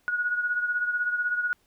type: beating tone pair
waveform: sine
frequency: 1453 / 1469 Hz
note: F#6 / F#6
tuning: -32 / -13 cents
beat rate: 16 Hz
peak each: -25 / -32 dBFS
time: 0.08-1.53 s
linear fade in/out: 0 ms
effects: pink hiss -67 dBFS RMS until 1.66 s